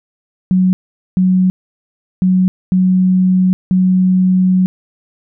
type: tone bursts at uneven times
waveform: sine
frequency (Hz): 185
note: F#3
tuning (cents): 0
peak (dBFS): -8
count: 5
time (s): 0.51-0.73 / 1.17-1.5 / 2.22-2.48 / 2.72-3.53 / 3.71-4.66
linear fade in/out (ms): 0
effects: none